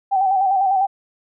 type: tone with vibrato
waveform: sine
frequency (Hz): 770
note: G5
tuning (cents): -31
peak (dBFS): -14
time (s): 0.11-0.87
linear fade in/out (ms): 20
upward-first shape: square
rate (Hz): 10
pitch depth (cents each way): 46
effects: none